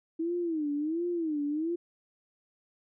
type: tone with vibrato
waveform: sine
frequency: 318.5 Hz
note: D#4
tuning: 41 cents sharp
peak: -28 dBFS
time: 0.19-1.76 s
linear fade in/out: 10 ms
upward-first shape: sine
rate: 1.4 Hz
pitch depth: 170 cents each way
effects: none